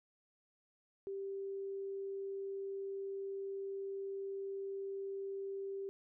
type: tone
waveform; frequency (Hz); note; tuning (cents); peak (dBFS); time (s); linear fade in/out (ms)
sine; 392; G4; 0; -39; 1.07-5.89; 0
effects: none